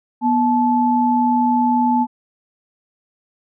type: tone pair together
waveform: sine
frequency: 243.9 / 869 Hz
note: B3 / A5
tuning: -21 / -22 cents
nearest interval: octave + minor seventh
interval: 2199 cents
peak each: -16 dBFS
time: 0.21-2.07 s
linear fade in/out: 50 ms
effects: none